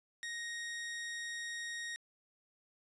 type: tone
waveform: sawtooth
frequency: 1871 Hz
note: A#6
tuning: 6 cents sharp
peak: -36 dBFS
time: 0.23-1.96 s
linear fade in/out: 0 ms
effects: resampled to 22050 Hz